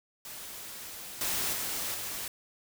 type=noise with level steps; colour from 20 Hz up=white; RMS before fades=-43 / -31 / -34 / -37 dBFS; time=0.25-2.28 s; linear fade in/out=2 ms; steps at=1.21 / 1.53 / 1.94 s; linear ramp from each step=2 ms; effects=none